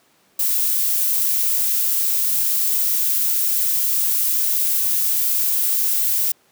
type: noise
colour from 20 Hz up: violet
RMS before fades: -19 dBFS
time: 0.39-6.32 s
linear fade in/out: 5 ms
effects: pink hiss -58 dBFS RMS until 6.51 s + high-pass 200 Hz 12 dB/octave